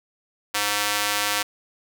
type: tone with high-pass filter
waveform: square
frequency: 103.6 Hz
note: G#2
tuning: 4 cents flat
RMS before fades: -24 dBFS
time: 0.54-1.43 s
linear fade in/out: 10 ms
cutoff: 1200 Hz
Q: 0.53
effects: none